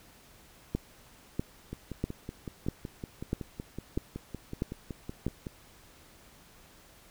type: two click trains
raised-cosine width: 3 ms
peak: -24 / -16 dBFS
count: 21 / 8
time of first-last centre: 1.73-5.468 / 0.75-5.266 s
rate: 5.35 / 1.55 Hz
effects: pink hiss -57 dBFS RMS until 7.1 s